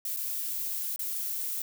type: noise with dropouts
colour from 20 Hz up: violet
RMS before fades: -33 dBFS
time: 0.05-1.62 s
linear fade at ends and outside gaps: 2 ms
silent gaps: 0.164-0.17 / 0.961-0.992 s
effects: none